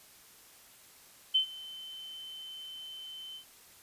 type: tone with ADSR envelope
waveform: sine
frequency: 3071 Hz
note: G7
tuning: 36 cents flat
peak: -21 dBFS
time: 1.34-3.45 s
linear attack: 15 ms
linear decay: 99 ms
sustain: -21 dB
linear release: 94 ms
effects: white hiss -57 dBFS RMS until 3.82 s + resampled to 32000 Hz